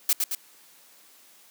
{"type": "noise with echo", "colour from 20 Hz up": "blue", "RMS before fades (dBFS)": -21, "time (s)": [0.09, 0.13], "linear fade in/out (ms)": 2, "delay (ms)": 110, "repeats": 2, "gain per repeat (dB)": -4, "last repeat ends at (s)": 0.35, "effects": ["white hiss -55 dBFS RMS until 1.5 s", "high-pass 200 Hz 12 dB/octave"]}